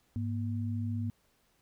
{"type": "tone pair together", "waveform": "sine", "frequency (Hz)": [102.9, 237.5], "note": ["G#2", "A#3"], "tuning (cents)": [-16, 33], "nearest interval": "octave + major second", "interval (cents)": 1449, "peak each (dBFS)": [-32, -36], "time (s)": [0.16, 1.1], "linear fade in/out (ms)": 0, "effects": ["pink hiss -71 dBFS RMS until 1.61 s"]}